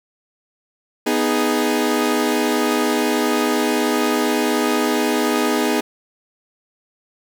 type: chord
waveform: sawtooth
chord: G# minor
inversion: first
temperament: equal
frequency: 246.9 / 311.1 / 415.3 Hz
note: B3 / D#4 / G#4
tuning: 0 / 0 / 0 cents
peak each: -17 dBFS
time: 1.06-5.81 s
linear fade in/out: 10 ms
effects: none